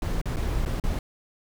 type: noise with dropouts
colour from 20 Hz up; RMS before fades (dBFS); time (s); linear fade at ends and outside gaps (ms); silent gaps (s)
brown; -26; 0.02-0.99; 2; 0.215-0.256 / 0.361-0.368 / 0.652-0.659 / 0.799-0.838
effects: none